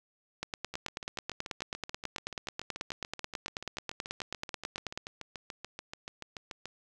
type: two click trains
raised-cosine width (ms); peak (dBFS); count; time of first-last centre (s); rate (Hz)
0.2; -17 / -23; 43 / 42; 0.43-4.975 / 0.74-6.656; 9.24 / 6.93
effects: none